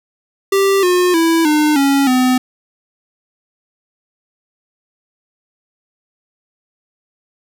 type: tone with pitch steps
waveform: square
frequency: 392 / 359.5 / 329.6 / 302.3 / 277.2 / 254.2 Hz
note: G4 / F#4 / E4 / D#4 / C#4 / C4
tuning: 0 / -50 / 0 / -50 / 0 / -50 cents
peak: -11 dBFS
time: 0.52-2.38 s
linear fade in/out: 5 ms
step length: 310 ms
effects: none